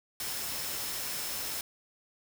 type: tone in noise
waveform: sine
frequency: 5274 Hz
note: E8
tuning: in tune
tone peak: -44 dBFS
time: 0.2-1.61 s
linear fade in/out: 2 ms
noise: white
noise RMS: -36 dBFS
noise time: 0.2-1.61 s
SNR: -11 dB
effects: none